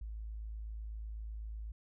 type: tone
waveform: sine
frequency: 54 Hz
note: A1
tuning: 32 cents flat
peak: -40 dBFS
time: 0.01-1.72 s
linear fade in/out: 5 ms
effects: none